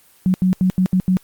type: tone bursts at uneven times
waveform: sine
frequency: 185 Hz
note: F#3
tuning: in tune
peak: -12 dBFS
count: 6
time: 0.26-0.34 / 0.42-0.53 / 0.61-0.7 / 0.78-0.86 / 0.93-1 / 1.08-1.17 s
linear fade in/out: 0 ms
effects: white hiss -52 dBFS RMS until 1.23 s + Opus 24 kbps